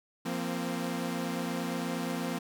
sawtooth chord, F suspended fourth, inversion none, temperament equal with one note detuned, 172.51 / 233.1 / 261.6 Hz, F3 / Bb3 / C4, -21 / 0 / 0 cents, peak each -32 dBFS, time 0.25-2.39 s, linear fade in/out 10 ms, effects none

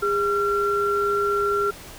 sine tone pair together, 406.2 / 1367.7 Hz, G#4 / F6, -38 / -37 cents, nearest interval octave + major sixth, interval 2101 cents, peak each -22 dBFS, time 0.02-1.71 s, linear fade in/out 10 ms, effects pink hiss -41 dBFS RMS until 1.98 s

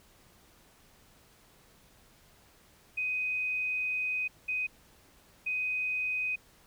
sine tone bursts at uneven times, 2505 Hz, D#7, 11 cents sharp, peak -29 dBFS, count 3, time 2.97-4.28 / 4.48-4.67 / 5.46-6.36 s, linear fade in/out 10 ms, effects pink hiss -61 dBFS RMS until 6.66 s

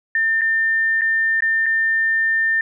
sine tone with dropouts, 1800 Hz, A6, 39 cents sharp, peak -15 dBFS, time 0.15-2.61 s, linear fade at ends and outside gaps 2 ms, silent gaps 0.411-0.416 / 1.011-1.017 / 1.406-1.422 / 1.66-1.663 s, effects none

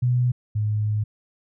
sine tone pair in turn, 123.8 / 106.15 Hz, B2 / G#2, +5 / +38 cents, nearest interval minor third, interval 267 cents, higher first, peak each -17 / -20 dBFS, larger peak first, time 0.02-0.32 / 0.55-1.04 s, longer second, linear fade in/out 10 ms, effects none

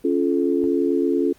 sine chord, Db augmented, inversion none, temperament just, 277.2 / 346.5 / 433.1 Hz, Db4 / F4 / A4, 0 / -14 / -27 cents, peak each -21 / -21 / -23 dBFS, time 0.04-1.33 s, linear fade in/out 10 ms, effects pink hiss -55 dBFS RMS until 1.38 s + Opus 24 kbps

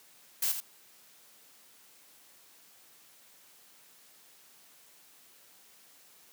blue noise with echo, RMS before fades -29 dBFS, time 0.42-0.52 s, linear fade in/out 5 ms, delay 84 ms, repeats 1, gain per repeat -8 dB, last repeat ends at 0.604 s, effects white hiss -59 dBFS RMS until 6.32 s + high-pass 150 Hz 12 dB/octave

